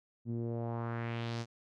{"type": "tone with low-pass filter sweep", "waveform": "sawtooth", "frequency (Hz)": 116.54, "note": "A#2", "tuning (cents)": 0, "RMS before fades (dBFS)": -37, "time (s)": [0.25, 1.46], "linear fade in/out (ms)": 50, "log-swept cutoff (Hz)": [240, 6300], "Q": 2, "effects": []}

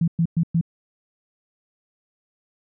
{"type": "tone bursts", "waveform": "sine", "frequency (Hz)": 166.6, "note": "E3", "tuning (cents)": 19, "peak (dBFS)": -16, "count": 4, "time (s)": [0.01, 0.612], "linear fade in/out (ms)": 5, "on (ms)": 68, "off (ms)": 110, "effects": []}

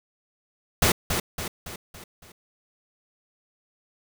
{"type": "noise with echo", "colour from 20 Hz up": "pink", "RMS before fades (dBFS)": -19, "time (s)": [0.82, 0.92], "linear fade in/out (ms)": 5, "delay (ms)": 280, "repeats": 5, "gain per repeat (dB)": -6, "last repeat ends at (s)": 2.32, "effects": []}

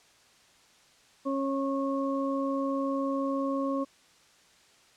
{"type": "harmonic tone", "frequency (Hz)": 273.4, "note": "C#4", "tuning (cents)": -24, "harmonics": [1, 2, 4], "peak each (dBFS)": [-29, -32, -35], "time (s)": [1.25, 3.85], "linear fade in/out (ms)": 20, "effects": ["white hiss -60 dBFS RMS until 4.96 s", "low-pass 7000 Hz 12 dB/octave"]}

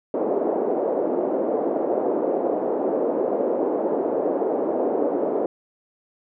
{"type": "band-pass noise", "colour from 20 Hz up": "white", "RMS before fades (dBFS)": -23, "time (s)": [0.14, 5.46], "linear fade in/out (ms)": 2, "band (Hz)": [300, 580], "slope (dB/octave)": 24, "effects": []}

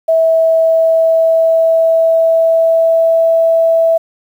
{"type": "tone with pitch glide", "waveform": "sine", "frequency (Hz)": [651, 657.8], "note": ["E5", "E5"], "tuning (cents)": [-22, -4], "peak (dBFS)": -7, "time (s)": [0.08, 3.98], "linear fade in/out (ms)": 10, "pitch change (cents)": 18, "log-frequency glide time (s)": [0.58, 3.3], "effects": ["7-bit"]}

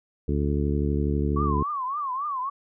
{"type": "harmonic tone", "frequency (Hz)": 72.2, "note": "D2", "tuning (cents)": -29, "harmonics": [1, 2, 3, 4, 5, 6], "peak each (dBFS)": [-25, -28, -30, -31, -32, -33], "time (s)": [0.28, 1.63], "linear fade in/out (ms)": 5}
{"type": "tone with vibrato", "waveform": "sine", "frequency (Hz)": 1100, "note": "C#6", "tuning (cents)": -14, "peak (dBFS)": -26, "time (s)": [1.36, 2.5], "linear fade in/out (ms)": 10, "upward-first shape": "triangle", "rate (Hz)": 3.6, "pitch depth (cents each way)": 190}
{"effects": []}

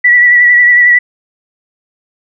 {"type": "tone with vibrato", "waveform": "sine", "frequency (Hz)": 1949, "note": "B6", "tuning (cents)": -23, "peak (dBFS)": -3, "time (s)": [0.04, 0.99], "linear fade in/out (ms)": 10, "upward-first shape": "triangle", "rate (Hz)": 11, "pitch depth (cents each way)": 35, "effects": []}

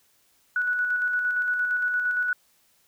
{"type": "tone with tremolo", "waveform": "sine", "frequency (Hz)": 1474, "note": "F#6", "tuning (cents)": -7, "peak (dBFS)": -21, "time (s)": [0.56, 2.33], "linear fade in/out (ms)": 2, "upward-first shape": "square", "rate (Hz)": 8.7, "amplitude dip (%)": 30, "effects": ["white hiss -64 dBFS RMS until 2.87 s"]}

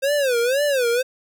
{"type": "tone with vibrato", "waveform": "square", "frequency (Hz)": 524, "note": "C5", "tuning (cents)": 2, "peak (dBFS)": -18, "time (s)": [0.02, 1.03], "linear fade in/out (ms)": 20, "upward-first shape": "sine", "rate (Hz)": 2, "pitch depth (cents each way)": 200, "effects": []}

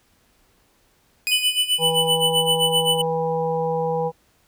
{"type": "tone with exponential decay", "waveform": "sawtooth", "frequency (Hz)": 2489, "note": "D#7", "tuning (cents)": 0, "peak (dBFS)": -16, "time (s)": [1.27, 2.19], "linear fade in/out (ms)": 0, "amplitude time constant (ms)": 200}
{"type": "tone with tremolo", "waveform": "square", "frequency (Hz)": 2984, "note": "F#7", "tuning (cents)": 14, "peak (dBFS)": -16, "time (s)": [1.31, 3.02], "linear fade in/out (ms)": 10, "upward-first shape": "sine", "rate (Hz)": 7.7, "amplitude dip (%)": 85}
{"type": "harmonic tone", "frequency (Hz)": 162.7, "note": "E3", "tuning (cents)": -22, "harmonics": [1, 3, 5, 6], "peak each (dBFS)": [-28, -22, -26, -32], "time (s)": [1.78, 4.12], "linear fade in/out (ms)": 50}
{"effects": ["pink hiss -61 dBFS RMS until 4.47 s"]}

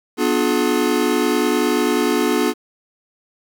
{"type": "chord", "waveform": "square", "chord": "B diminished seventh", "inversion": "none", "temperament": "just", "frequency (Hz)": [246.9, 296.3, 355.6, 426.7], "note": ["B3", "D4", "F4", "Ab4"], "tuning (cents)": [0, 15, 31, 47], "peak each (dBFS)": -22, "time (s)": [0.17, 2.54], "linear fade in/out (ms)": 50, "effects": ["8-bit"]}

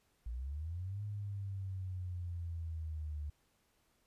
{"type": "linear two-way sweep", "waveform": "sine", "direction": "up then down", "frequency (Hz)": [54.8, 104.4, 73.3], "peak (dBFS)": -38, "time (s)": [0.26, 3.3], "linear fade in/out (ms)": 5, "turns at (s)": 1.03, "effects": ["pink hiss -75 dBFS RMS until 4.06 s", "resampled to 32000 Hz"]}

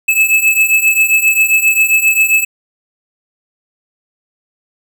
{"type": "beating tone pair", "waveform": "square", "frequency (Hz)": [2599, 2606.5], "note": ["E7", "E7"], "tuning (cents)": [-25, -20], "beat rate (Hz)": 7.5, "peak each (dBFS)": [-14, -11], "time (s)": [0.08, 2.45], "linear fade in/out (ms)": 10, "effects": []}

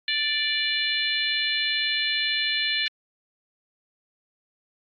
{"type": "harmonic tone", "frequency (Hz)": 587.3, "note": "D5", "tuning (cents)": 0, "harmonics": [3, 4, 5, 6, 7], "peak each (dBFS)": [-29, -29, -29, -29, -29], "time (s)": [0.08, 2.88], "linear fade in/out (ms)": 2, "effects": ["AAC 48 kbps"]}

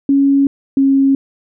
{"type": "tone pair in turn", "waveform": "sine", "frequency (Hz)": [277.2, 272.4], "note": ["C#4", "C#4"], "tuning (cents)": [0, -30], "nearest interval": "unison", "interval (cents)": 30, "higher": "first", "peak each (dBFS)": -8, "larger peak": "neither", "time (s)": [[0.09, 0.47], [0.77, 1.15]], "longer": "neither", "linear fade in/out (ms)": 2, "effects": []}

